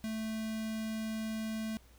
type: tone with notch filter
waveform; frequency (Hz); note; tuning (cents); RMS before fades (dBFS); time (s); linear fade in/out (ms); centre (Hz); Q
square; 220; A3; 0; -37; 0.04-1.77; 0; 900; 1.2
effects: added 60 Hz sine -58 dBFS peak until 1.98 s + pink hiss -64 dBFS RMS until 1.98 s